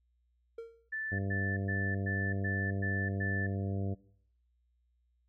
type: tone with exponential decay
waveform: triangle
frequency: 459 Hz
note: A#4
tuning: 27 cents flat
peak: -35 dBFS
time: 0.58-0.89 s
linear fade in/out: 5 ms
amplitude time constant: 67 ms
type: tone bursts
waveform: sine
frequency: 1758 Hz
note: A6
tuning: 2 cents flat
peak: -34 dBFS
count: 7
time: 0.92-3.47 s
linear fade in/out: 10 ms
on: 270 ms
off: 110 ms
type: harmonic tone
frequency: 98 Hz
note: G2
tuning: in tune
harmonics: 1 / 2 / 3 / 4 / 5 / 6 / 7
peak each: -33 / -39 / -43 / -45 / -47 / -49 / -50 dBFS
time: 1.11-3.95 s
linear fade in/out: 20 ms
effects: noise-tail reverb RT60 0.6 s tail -20 dB re dry + added 60 Hz sine -70 dBFS peak until 5.28 s